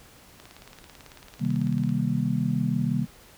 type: click train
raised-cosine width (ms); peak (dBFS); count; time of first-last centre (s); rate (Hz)
0.2; -28; 28; 0.4-1.892; 18.1
type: chord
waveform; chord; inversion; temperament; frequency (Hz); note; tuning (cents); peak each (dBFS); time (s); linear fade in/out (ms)
sine; C minor seventh; none; just; 130.81 / 156.98 / 196.22 / 235.5; C3 / Eb3 / G3 / Bb3; 0 / +16 / +2 / +18; -28; 1.39-3.07; 50
effects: pink hiss -52 dBFS RMS until 3.37 s